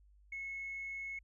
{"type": "tone", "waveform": "sine", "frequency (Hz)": 2187, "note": "C#7", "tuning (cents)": -24, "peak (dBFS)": -39, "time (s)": [0.32, 1.19], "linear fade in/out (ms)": 5, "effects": ["tanh soft clip ceiling -35 dBFS", "added 50 Hz sine -61 dBFS peak until 1.23 s"]}